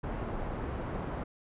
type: low-pass noise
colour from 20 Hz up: pink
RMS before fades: -36 dBFS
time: 0.03-1.24 s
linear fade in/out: 10 ms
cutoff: 1100 Hz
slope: 12 dB/octave
effects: resampled to 8000 Hz